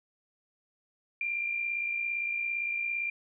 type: tone with amplitude modulation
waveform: sine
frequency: 2382 Hz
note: D7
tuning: 24 cents sharp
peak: -27 dBFS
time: 1.21-3.1 s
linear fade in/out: 2 ms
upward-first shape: sine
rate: 57.6 Hz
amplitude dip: 50%
effects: none